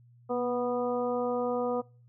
harmonic tone with a mistuned harmonic, 245.7 Hz, B3, 9 cents flat, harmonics 1 / 2 / 3 / 4 / 5, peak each -34 / -29 / -35 / -40 / -39 dBFS, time 0.29-1.82 s, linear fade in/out 20 ms, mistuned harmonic 1, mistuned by -23 cents, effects noise-tail reverb RT60 0.4 s tail -25 dB re dry + added 120 Hz sine -55 dBFS peak until 2.08 s

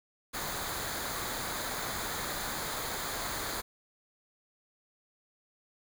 pink noise with comb filter, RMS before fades -36 dBFS, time 0.33-3.62 s, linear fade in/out 20 ms, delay 0.36 ms, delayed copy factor -0.6, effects none

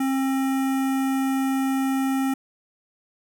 square tone with notch filter, 267.3 Hz, C4, 37 cents sharp, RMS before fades -23 dBFS, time 0-2.34 s, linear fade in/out 5 ms, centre 4200 Hz, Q 0.91, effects none

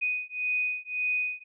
sine beating tone pair, 2489 / 2490.8 Hz, D#7 / D#7, 0 / +1 cents, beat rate 1.8 Hz, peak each -30 dBFS, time 0.01-1.44 s, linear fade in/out 20 ms, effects none

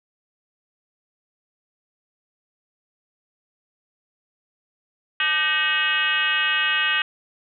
sine tone with frequency modulation, 2217 Hz, C#7, in tune, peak -18 dBFS, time 5.2-7.02 s, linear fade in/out 2 ms, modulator 338 Hz, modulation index 2.7, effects none

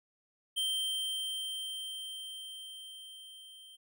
square tone with level ramp, 3136 Hz, G7, in tune, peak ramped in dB -30 to -52 dBFS, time 0.56-3.77 s, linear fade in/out 20 ms, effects none

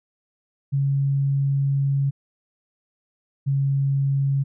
sine tone pair in turn, 138.59 / 137.98 Hz, C#3 / C#3, 0 / -8 cents, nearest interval unison, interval 8 cents, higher first, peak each -18 dBFS, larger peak neither, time 0.72-2.11 / 3.46-4.44 s, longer first, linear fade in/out 20 ms, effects none

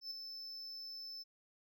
triangle tone with ADSR envelope, 5270 Hz, E8, 1 cent flat, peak -38 dBFS, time 0.01-1.24 s, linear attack 100 ms, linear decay 6 ms, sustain -6 dB, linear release 24 ms, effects none

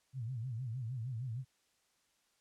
sine tone with vibrato, 121.1 Hz, B2, 34 cents flat, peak -37 dBFS, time 0.13-1.45 s, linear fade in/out 50 ms, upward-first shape sine, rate 6.5 Hz, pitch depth 170 cents each way, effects white hiss -75 dBFS RMS until 2.4 s + low-pass 9000 Hz 12 dB/octave

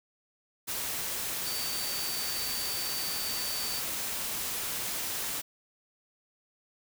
sine tone in noise, 4582 Hz, D8, 44 cents flat, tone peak -36 dBFS, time 1.45-3.81 s, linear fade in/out 20 ms, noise white, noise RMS -34 dBFS, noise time 0.67-5.42 s, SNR -5 dB, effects none

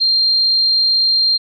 sine tone, 4186 Hz, C8, in tune, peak -11 dBFS, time 0-1.38 s, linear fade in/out 20 ms, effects none

